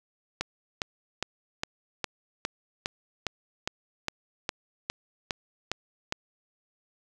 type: click train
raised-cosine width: 0.2 ms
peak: -11 dBFS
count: 15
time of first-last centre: 0.41-6.124 s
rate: 2.45 Hz
effects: none